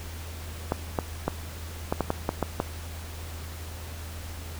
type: clicks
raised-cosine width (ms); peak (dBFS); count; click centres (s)
1; -10; 9; 0.721 / 0.988 / 1.28 / 1.925 / 2.007 / 2.104 / 2.291 / 2.427 / 2.601
effects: added 81 Hz sine -37 dBFS peak until 4.59 s + pink hiss -43 dBFS RMS until 4.59 s